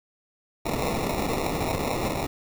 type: noise with sample-and-hold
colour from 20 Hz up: white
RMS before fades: -27 dBFS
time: 0.65-2.27 s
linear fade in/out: 10 ms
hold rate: 1575 Hz
effects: none